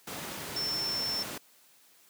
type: tone in noise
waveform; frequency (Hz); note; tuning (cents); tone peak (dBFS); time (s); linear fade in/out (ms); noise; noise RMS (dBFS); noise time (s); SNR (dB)
sine; 5380; E8; +34; -30; 0.56-1.23; 5; pink; -38; 0.07-1.38; +5
effects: white hiss -61 dBFS RMS until 2.09 s + high-pass 150 Hz 12 dB/octave